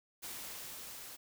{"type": "noise with level ramp", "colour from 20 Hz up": "white", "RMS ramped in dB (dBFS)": [-44, -49], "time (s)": [0.22, 1.17], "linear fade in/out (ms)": 20, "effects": []}